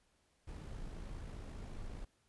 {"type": "noise with amplitude modulation", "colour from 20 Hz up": "brown", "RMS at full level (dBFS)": -44, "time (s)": [0.47, 2.05], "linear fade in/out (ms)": 10, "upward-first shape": "sine", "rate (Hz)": 54.8, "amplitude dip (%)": 35, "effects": ["pink hiss -75 dBFS RMS until 2.28 s", "resampled to 24000 Hz"]}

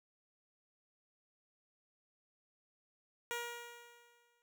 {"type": "tone with exponential decay", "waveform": "10% pulse", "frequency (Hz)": 475.2, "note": "A#4", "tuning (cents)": 33, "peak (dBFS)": -28, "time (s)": [3.31, 4.42], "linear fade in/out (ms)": 0, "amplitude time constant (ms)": 240, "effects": []}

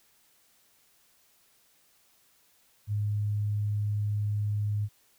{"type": "tone", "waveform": "sine", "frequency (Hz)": 104.1, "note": "G#2", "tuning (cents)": 5, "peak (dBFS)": -26, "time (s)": [2.87, 4.89], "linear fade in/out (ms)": 50, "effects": ["white hiss -65 dBFS RMS until 5.18 s"]}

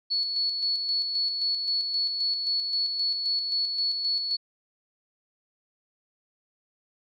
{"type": "tone with tremolo", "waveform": "sine", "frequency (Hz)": 4406, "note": "C#8", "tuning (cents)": -11, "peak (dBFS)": -23, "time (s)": [0.1, 4.37], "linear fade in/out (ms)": 20, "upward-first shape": "square", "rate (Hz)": 3.8, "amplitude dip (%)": 40, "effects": []}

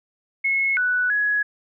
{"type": "tone with pitch steps", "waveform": "sine", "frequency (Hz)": [2179, 1483, 1677], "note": ["C#7", "F#6", "G#6"], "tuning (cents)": [-30, 4, 16], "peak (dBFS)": -18, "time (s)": [0.44, 1.43], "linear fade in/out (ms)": 10, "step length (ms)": 330, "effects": []}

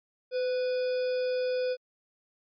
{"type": "harmonic tone with a mistuned harmonic", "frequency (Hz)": 493.9, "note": "B4", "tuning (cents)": 0, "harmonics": [1, 3, 5, 7, 9, 10], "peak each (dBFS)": [-26, -43, -45, -50, -50, -46], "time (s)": [0.31, 1.77], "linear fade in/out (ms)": 50, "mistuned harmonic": 1, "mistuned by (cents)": 40, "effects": ["MP3 96 kbps"]}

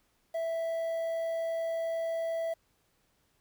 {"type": "tone with quantisation", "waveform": "triangle", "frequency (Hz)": 659.3, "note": "E5", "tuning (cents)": 0, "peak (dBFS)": -28, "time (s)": [0.34, 2.54], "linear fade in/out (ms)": 10, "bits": 9, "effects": ["pink hiss -72 dBFS RMS until 3.4 s"]}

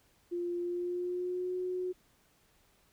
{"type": "tone with pitch glide", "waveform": "sine", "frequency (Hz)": [349.2, 365.1], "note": ["F4", "F#4"], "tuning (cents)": [0, -23], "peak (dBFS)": -32, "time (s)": [0.31, 1.93], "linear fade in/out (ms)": 20, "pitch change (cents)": 77, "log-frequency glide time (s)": [0.59, 1.55], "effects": ["pink hiss -68 dBFS RMS until 2.92 s"]}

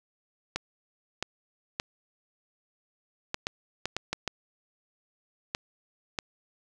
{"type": "clicks", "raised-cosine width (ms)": 0.2, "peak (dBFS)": -12, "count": 11, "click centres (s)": [0.56, 1.226, 1.799, 3.344, 3.469, 3.856, 3.966, 4.13, 4.277, 5.549, 6.188], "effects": []}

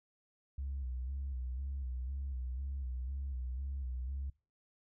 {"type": "tone with vibrato", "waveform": "sine", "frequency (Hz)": 65.5, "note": "C2", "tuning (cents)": 2, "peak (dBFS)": -35, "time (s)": [0.58, 4.3], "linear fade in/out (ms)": 5, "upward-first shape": "square", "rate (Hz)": 2, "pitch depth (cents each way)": 72, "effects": ["noise-tail reverb RT60 0.4 s tail -26 dB re dry", "tanh soft clip ceiling -33 dBFS"]}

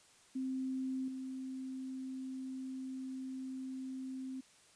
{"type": "tone with level steps", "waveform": "sine", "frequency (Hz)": 261.6, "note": "C4", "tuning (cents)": 0, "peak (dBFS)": [-35, -40], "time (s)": [0.35, 4.41], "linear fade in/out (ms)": 10, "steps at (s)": 1.08, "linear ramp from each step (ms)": 2, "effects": ["white hiss -64 dBFS RMS until 4.75 s", "resampled to 22050 Hz"]}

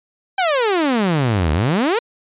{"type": "exponential two-way sweep", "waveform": "sawtooth", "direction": "down then up", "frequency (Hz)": [793, 72.6, 496.3], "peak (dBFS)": -11, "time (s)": [0.38, 1.99], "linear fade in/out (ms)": 5, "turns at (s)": 1.52, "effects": ["resampled to 8000 Hz"]}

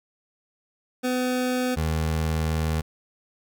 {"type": "tone pair in turn", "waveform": "25% pulse", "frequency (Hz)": [252, 79.38], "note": ["B3", "D#2"], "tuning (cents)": [35, 35], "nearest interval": "octave + minor sixth", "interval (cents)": 2000, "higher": "first", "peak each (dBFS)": -19, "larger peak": "neither", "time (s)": [[1.03, 1.76], [1.76, 2.82]], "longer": "second", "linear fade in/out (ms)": 20, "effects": []}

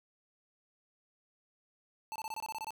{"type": "tone bursts", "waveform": "square", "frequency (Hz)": 880, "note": "A5", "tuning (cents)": 0, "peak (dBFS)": -38, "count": 10, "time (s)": [2.12, 2.706], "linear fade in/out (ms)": 0, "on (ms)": 37, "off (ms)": 24, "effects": []}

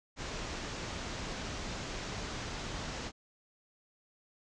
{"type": "low-pass noise", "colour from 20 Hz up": "pink", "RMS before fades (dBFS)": -40, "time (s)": [0.16, 3.12], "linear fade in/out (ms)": 50, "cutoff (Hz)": 7100, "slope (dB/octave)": 48, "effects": []}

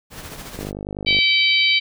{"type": "noise with tremolo", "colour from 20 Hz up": "pink", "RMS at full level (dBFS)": -33, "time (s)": [0.1, 0.72], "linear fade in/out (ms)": 50, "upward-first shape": "triangle", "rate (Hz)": 14, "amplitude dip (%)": 55}
{"type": "click train", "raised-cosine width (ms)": 2, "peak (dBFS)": -16, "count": 31, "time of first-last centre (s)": [0.59, 1.188], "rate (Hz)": 50.2}
{"type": "harmonic tone", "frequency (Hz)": 770, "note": "G5", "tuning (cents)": -31, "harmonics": [3, 4, 5, 6], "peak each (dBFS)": [-17, -19, -21, -23], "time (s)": [1.06, 1.8], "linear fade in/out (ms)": 20}
{"effects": []}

